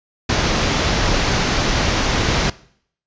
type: low-pass noise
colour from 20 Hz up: pink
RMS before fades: -18 dBFS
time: 0.29-2.5 s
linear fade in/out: 5 ms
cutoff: 6500 Hz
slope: 48 dB/octave
effects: noise-tail reverb RT60 0.6 s tail -20 dB re dry + resampled to 16000 Hz